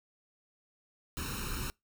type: noise with comb filter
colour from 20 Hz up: pink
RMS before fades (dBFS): -37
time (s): 1.17-1.7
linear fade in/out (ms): 0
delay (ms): 0.74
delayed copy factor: +0.9
effects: noise-tail reverb RT60 0.2 s tail -26 dB re dry